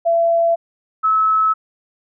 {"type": "tone pair in turn", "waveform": "sine", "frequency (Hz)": [673, 1296.4], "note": ["E5", "E6"], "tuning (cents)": [36, -29], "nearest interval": "major seventh", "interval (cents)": 1135, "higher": "second", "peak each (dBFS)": -12, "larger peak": "neither", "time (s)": [[0.05, 0.56], [1.03, 1.54]], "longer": "neither", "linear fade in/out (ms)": 20, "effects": []}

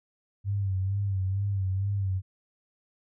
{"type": "tone with vibrato", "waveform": "sine", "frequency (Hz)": 97.4, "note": "G2", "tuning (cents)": -11, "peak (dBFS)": -25, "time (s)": [0.44, 2.22], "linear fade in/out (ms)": 50, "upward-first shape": "sine", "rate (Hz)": 2.2, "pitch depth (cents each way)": 62, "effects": []}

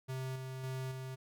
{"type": "tone with tremolo", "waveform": "square", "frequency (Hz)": 130.81, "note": "C3", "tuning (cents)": 0, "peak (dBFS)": -38, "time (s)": [0.08, 1.16], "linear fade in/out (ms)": 20, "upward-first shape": "square", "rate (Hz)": 1.8, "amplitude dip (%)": 35, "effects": []}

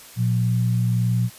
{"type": "tone pair together", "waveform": "sine", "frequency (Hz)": [118.38, 180], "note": ["A#2", "F#3"], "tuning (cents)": [27, -47], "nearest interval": "perfect fifth", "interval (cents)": 726, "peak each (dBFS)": [-18, -25], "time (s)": [0.16, 1.3], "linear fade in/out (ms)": 50, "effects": ["white hiss -44 dBFS RMS until 1.38 s", "resampled to 32000 Hz"]}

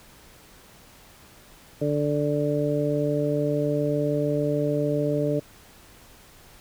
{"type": "harmonic tone", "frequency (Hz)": 146.83, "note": "D3", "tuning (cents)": 0, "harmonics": [1, 2, 3, 4], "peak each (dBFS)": [-27, -27, -27, -27], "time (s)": [1.81, 5.4], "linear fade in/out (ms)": 10, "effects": ["pink hiss -51 dBFS RMS until 6.6 s"]}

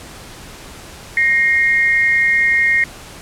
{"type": "tone pair together", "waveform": "sine", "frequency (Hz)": [1864.7, 2134], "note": ["A#6", "C7"], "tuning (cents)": [0, 34], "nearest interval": "major second", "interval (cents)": 234, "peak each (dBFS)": -14, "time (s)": [1.17, 2.84], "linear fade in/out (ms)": 2, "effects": ["pink hiss -36 dBFS RMS until 3.21 s", "low-pass 11000 Hz 12 dB/octave"]}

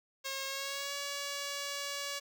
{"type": "tone with pitch glide", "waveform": "5% pulse", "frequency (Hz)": [541, 566.3], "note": ["C#5", "C#5"], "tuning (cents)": [-42, 37], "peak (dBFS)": -25, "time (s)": [0.24, 2.2], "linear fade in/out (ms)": 20, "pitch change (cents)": 79, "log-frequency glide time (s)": [0.46, 0.94], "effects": []}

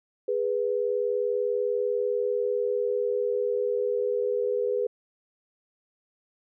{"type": "tone pair together", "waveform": "sine", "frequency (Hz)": [412.2, 492.3], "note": ["G#4", "B4"], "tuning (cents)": [-13, -6], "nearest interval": "minor third", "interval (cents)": 307, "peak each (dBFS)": [-27, -26], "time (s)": [0.28, 4.87], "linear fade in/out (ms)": 5, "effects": []}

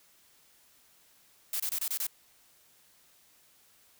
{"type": "noise bursts", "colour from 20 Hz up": "blue", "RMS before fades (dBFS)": -32, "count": 6, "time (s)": [1.53, 2.068], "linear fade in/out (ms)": 2, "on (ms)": 68, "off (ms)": 26, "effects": ["white hiss -63 dBFS RMS until 3.99 s"]}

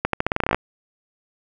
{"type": "accelerating click train", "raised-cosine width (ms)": 0.5, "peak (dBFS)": -4, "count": 13, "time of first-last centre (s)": [0.05, 0.546], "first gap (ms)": 83, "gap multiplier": 0.86, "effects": []}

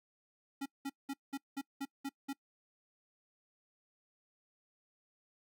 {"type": "tone bursts", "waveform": "square", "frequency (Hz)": 275.8, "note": "C#4", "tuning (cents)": -9, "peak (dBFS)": -37, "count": 8, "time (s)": [0.61, 2.332], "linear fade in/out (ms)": 10, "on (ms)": 49, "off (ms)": 190, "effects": ["noise-tail reverb RT60 0.1 s tail -23 dB re dry"]}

